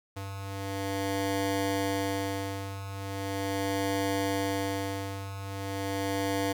15% pulse ring-modulated tone, 196 Hz, G3, in tune, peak -20 dBFS, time 0.16-6.53 s, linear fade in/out 10 ms, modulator 97.8 Hz, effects none

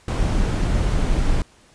brown noise, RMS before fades -19 dBFS, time 0.08-1.42 s, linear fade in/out 2 ms, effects pink hiss -53 dBFS RMS until 1.74 s + resampled to 22050 Hz

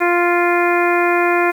harmonic tone, 349 Hz, F4, 1 cent flat, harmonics 1 / 2 / 3 / 4 / 5 / 6 / 7, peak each -16 / -19 / -21 / -22 / -23 / -24 / -24 dBFS, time 0-1.52 s, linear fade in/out 20 ms, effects 7-bit

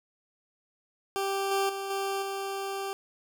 20% pulse tone with level steps, 391.8 Hz, G4, 1 cent flat, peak -23 / -20 / -28 / -24 / -27 dBFS, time 1.16-2.93 s, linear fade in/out 0 ms, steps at 1.51 / 1.69 / 1.9 / 2.22 s, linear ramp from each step 5 ms, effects none

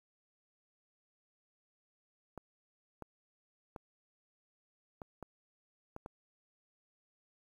clicks, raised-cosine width 1 ms, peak -30 dBFS, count 7, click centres 2.377 / 3.023 / 3.762 / 5.018 / 5.227 / 5.964 / 6.061 s, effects 10-bit

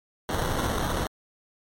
pink noise with sample-and-hold, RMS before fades -27 dBFS, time 0.29-1.07 s, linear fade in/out 2 ms, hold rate 2450 Hz, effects MP3 64 kbps

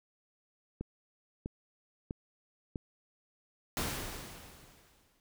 click train, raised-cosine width 3 ms, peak -24 dBFS, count 4, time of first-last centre 0.81-2.758 s, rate 1.54 Hz
pink noise with exponential decay, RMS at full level -33 dBFS, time 3.77-5.2 s, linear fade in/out 1 ms, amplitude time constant 310 ms
effects none

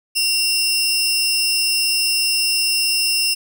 sawtooth tone pair together, 2755 / 5204 Hz, F7 / E8, -24 / -23 cents, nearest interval major seventh, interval 1101 cents, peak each -16 dBFS, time 0.15-3.35 s, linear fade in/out 20 ms, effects none

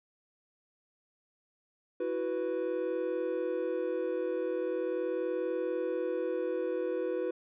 triangle chord, E suspended second, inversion none, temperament equal, 329.6 / 370 / 493.9 Hz, E4 / F#4 / B4, 0 / 0 / 0 cents, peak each -35 / -33 / -31 dBFS, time 2-7.31 s, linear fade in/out 5 ms, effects resampled to 8000 Hz

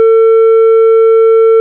sine tone with tanh clipping, 450 Hz, A4, 39 cents sharp, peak -4 dBFS, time 0-1.6 s, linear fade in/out 0 ms, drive 5 dB, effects none

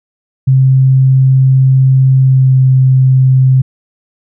sine tone with pitch glide, 132.2 to 130.83 Hz, C3 to C3, +18 to 0 cents, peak -4 dBFS, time 0.47-3.62 s, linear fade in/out 10 ms, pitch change -18 cents, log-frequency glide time 2.2-2.58 s, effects none

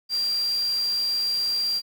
sine tone in noise, 4742 Hz, D8, 16 cents sharp, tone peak -22 dBFS, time 0.09-1.82 s, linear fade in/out 50 ms, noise white, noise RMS -40 dBFS, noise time 0.09-1.82 s, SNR +15 dB, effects none

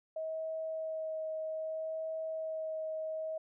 sine tone with vibrato, 636 Hz, D#5, 38 cents sharp, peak -35 dBFS, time 0.16-3.38 s, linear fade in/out 5 ms, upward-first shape sine, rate 0.63 Hz, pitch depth 11 cents each way, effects none

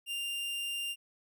45% pulse tone, 2794 Hz, F7, in tune, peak -34 dBFS, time 0.06-0.96 s, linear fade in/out 50 ms, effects none

